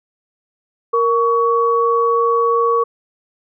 sine tone pair together, 466.2 / 1124.3 Hz, A#4 / C#6, 0 / +24 cents, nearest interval octave + minor third, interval 1524 cents, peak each -15 dBFS, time 0.93-2.84 s, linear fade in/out 10 ms, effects none

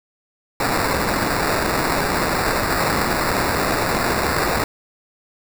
violet noise with sample-and-hold, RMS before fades -20 dBFS, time 0.6-4.64 s, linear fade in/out 2 ms, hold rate 3150 Hz, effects none

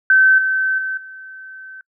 sine tone with level steps, 1538 Hz, G6, 33 cents flat, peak -8 / -15 / -20 / -33 dBFS, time 0.1-1.81 s, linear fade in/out 2 ms, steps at 0.38 / 0.78 / 0.97 s, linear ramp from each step 5 ms, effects noise-tail reverb RT60 0.1 s tail -26 dB re dry

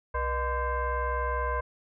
sine tone with frequency modulation, 482.2 Hz, B4, 41 cents flat, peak -26 dBFS, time 0.14-1.61 s, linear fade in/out 10 ms, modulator 545 Hz, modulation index 1.8, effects none

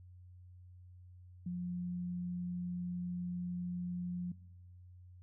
sine tone, 177.3 Hz, F3, 26 cents sharp, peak -36 dBFS, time 1.46-4.32 s, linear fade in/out 5 ms, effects noise-tail reverb RT60 1.0 s tail -20 dB re dry + added 90 Hz sine -53 dBFS peak until 5.22 s

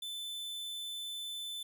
45% pulse tone, 3519 Hz, A7, in tune, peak -39 dBFS, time 0.02-1.63 s, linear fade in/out 5 ms, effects none

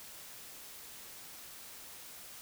silence, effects white hiss -50 dBFS RMS until 2.41 s

